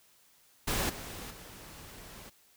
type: noise with level steps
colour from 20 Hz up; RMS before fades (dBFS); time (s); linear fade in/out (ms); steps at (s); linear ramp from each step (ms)
pink; -31 / -43 / -49; 0.67-2.3; 10; 0.89 / 1.3; 10
effects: white hiss -64 dBFS RMS until 2.56 s